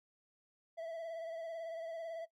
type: tone with vibrato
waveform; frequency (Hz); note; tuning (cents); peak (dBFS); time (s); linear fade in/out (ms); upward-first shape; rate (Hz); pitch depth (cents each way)
triangle; 659.3; E5; 0; -38; 0.77-2.26; 20; sine; 18; 34
effects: noise-tail reverb RT60 0.1 s tail -19 dB re dry